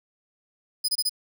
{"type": "tone bursts", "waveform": "sawtooth", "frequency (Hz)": 4997, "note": "D#8", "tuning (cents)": 7, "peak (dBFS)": -19, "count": 4, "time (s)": [0.84, 1.095], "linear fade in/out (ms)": 10, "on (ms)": 45, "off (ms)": 25, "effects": []}